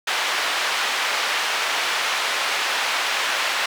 white band-pass noise, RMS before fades -23 dBFS, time 0.07-3.66 s, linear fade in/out 5 ms, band 710 to 3000 Hz, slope 12 dB/octave, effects none

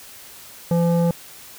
square tone with low-pass filter, 170.2 Hz, F3, 44 cents flat, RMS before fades -18 dBFS, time 0.71-1.11 s, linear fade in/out 2 ms, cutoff 650 Hz, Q 1.8, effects white hiss -42 dBFS RMS until 1.58 s

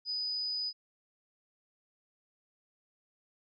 sine tone, 4978 Hz, D#8, in tune, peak -32 dBFS, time 0.05-0.73 s, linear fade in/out 50 ms, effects none

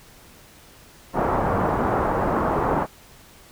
white low-pass noise, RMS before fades -22 dBFS, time 1.13-2.87 s, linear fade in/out 50 ms, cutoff 1100 Hz, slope 24 dB/octave, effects pink hiss -49 dBFS RMS until 3.51 s

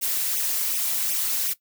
blue noise with flanger, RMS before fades -25 dBFS, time 0.01-1.54 s, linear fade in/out 20 ms, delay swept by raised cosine 0.33 to 4.63 ms, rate 2.7 Hz, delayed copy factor +0.8, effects noise-tail reverb RT60 0.1 s tail -17 dB re dry

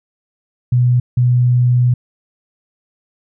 sine tone bursts at uneven times, 123.47 Hz, B2, in tune, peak -9 dBFS, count 2, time 0.72-1 / 1.17-1.94 s, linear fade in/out 5 ms, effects none

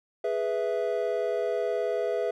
triangle chord, E major, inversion first, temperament equal, 415.3 / 493.9 / 659.3 Hz, G#4 / B4 / E5, 0 / 0 / 0 cents, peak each -28 dBFS, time 0.24-2.31 s, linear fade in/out 5 ms, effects none

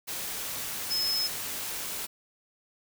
sine tone in noise, 5180 Hz, E8, 31 cents flat, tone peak -26 dBFS, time 0.9-1.28 s, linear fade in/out 20 ms, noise white, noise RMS -35 dBFS, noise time 0.07-2.07 s, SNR +6 dB, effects none

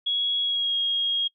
sine tone with pitch glide, 3334 to 3269 Hz, G#7 to G#7, +6 to -28 cents, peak -22 dBFS, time 0.06-1.28 s, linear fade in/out 10 ms, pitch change -34 cents, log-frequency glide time 0.41-0.76 s, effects noise-tail reverb RT60 0.1 s tail -23 dB re dry

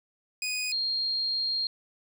20% pulse / sine tone pair in turn, 2489 / 4222 Hz, D#7 / C8, 0 / +15 cents, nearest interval major sixth, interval 915 cents, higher second, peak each -24 / -26 dBFS, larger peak first, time 0.42-0.72 / 0.72-1.67 s, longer second, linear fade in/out 2 ms, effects none

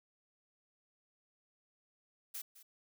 blue noise with echo, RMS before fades -43 dBFS, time 2.34-2.42 s, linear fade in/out 10 ms, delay 210 ms, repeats 1, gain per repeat -15 dB, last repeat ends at 2.63 s, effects none

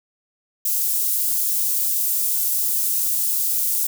white high-pass noise, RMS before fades -21 dBFS, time 0.65-3.87 s, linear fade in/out 5 ms, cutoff 9400 Hz, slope 12 dB/octave, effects none

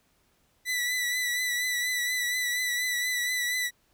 sawtooth tone with vibrato, 1975.5 Hz, B6, in tune, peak -23 dBFS, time 0.65-3.71 s, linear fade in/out 50 ms, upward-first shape triangle, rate 4.2 Hz, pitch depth 38 cents each way, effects pink hiss -68 dBFS RMS until 3.93 s

